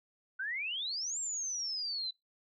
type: exponential two-way sweep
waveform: sine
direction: up then down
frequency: 1478 to 7570 to 3962 Hz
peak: -34 dBFS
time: 0.39-2.11 s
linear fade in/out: 10 ms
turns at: 1.19 s
effects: noise-tail reverb RT60 0.2 s tail -25 dB re dry